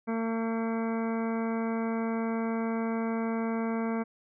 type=harmonic tone; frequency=226.6 Hz; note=A#3; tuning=49 cents flat; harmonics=1 / 2 / 3 / 4 / 5 / 6 / 7 / 9 / 10; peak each=-29 / -35 / -39 / -41 / -43 / -45 / -46 / -48 / -49 dBFS; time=0.07-4.04 s; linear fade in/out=20 ms; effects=none